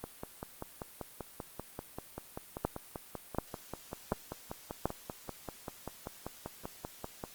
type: two click trains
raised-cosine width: 1 ms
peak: -15 / -24 dBFS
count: 4 / 38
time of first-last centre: 2.65-4.856 / 0.04-7.238 s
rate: 1.36 / 5.14 Hz
effects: white hiss -54 dBFS RMS until 7.34 s + Opus 32 kbps